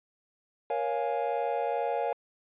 triangle chord, Bb minor seventh, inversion none, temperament equal with one note detuned, 472.1 / 554.4 / 698.5 / 830.6 Hz, Bb4 / Db5 / F5 / Ab5, +22 / 0 / 0 / 0 cents, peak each -31 dBFS, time 0.7-2.13 s, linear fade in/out 2 ms, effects resampled to 8000 Hz

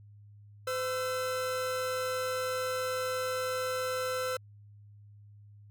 45% pulse tone pair together, 511 / 1333 Hz, C5 / E6, -41 / +19 cents, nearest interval octave + perfect fourth, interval 1660 cents, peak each -32 / -36 dBFS, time 0.67-4.37 s, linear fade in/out 5 ms, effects added 103 Hz sine -51 dBFS peak until 5.7 s

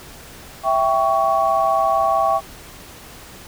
sine chord, C# diminished, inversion first, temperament equal with one note detuned, 659.3 / 784 / 1119 Hz, E5 / G5 / C#6, 0 / 0 / +16 cents, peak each -19 dBFS, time 0.63-2.41 s, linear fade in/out 50 ms, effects pink hiss -40 dBFS RMS until 3.47 s

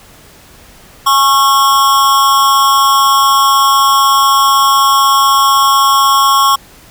square tone with amplitude modulation, 1095 Hz, C#6, 22 cents flat, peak -4 dBFS, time 1.06-6.56 s, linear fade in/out 10 ms, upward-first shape sine, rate 264 Hz, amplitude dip 70%, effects pink hiss -40 dBFS RMS until 6.9 s

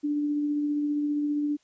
sine tone with tremolo, 293.7 Hz, D4, in tune, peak -23 dBFS, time 0.03-1.57 s, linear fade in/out 20 ms, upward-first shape triangle, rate 15 Hz, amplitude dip 25%, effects white hiss -67 dBFS RMS until 1.63 s + resampled to 16000 Hz

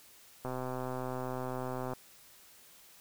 click train, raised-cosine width 1 ms, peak -24 dBFS, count 191, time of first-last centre 0.45-1.934 s, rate 128 Hz, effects white hiss -58 dBFS RMS until 3 s

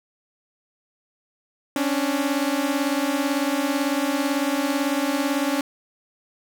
sawtooth beating tone pair, 272.2 / 290.2 Hz, C#4 / D4, -31 / -21 cents, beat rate 18 Hz, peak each -20 dBFS, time 1.76-5.61 s, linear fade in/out 2 ms, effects none

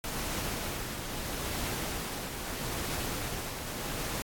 pink noise with tremolo, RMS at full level -34 dBFS, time 0.04-4.22 s, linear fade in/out 0 ms, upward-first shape triangle, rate 0.77 Hz, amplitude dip 45%, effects AAC 64 kbps

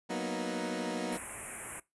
20% pulse chord, B major seventh, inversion second, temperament equal with one note detuned, 185 / 234.3 / 246.9 / 311.1 Hz, F#3 / A#3 / B3 / D#4, 0 / +9 / 0 / 0 cents, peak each -34 dBFS, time 0.09-1.18 s, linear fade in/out 20 ms
white band-stop noise, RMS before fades -39 dBFS, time 1.12-1.8 s, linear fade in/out 5 ms, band 2500 to 8100 Hz, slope 48 dB/octave
effects noise-tail reverb RT60 0.2 s tail -20 dB re dry + resampled to 24000 Hz

